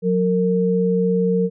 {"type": "tone pair together", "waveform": "sine", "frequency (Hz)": [181.9, 458.4], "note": ["F#3", "A#4"], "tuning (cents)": [-29, -29], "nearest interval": "octave + major third", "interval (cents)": 1600, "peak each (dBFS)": -18, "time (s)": [0.02, 1.5], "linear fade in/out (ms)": 50, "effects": []}